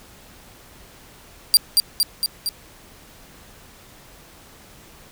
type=tone with echo; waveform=sawtooth; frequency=4734 Hz; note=D8; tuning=13 cents sharp; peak=-6 dBFS; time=1.54-1.57 s; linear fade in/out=0 ms; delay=230 ms; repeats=4; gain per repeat=-3 dB; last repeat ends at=2.49 s; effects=pink hiss -47 dBFS RMS until 5.11 s